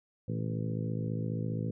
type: harmonic tone with a mistuned harmonic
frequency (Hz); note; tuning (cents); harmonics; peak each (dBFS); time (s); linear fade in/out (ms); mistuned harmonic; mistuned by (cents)
54.9; A1; -3; 2 / 3 / 4 / 5 / 6 / 7 / 8 / 9; -34 / -36 / -39 / -43 / -47 / -47 / -47 / -45; 0.28-1.71; 5; 2; +92
effects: none